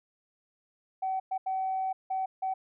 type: tone bursts at uneven times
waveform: sine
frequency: 760 Hz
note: F#5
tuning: 46 cents sharp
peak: -27 dBFS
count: 5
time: 1.02-1.2 / 1.31-1.38 / 1.46-1.93 / 2.1-2.26 / 2.42-2.54 s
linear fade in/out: 10 ms
effects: tanh soft clip ceiling -23 dBFS